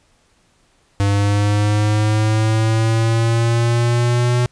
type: linear sweep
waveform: square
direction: up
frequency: 99.9 to 122.9 Hz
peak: -14 dBFS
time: 1-4.46 s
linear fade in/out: 0 ms
effects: pink hiss -58 dBFS RMS until 4.51 s + resampled to 22050 Hz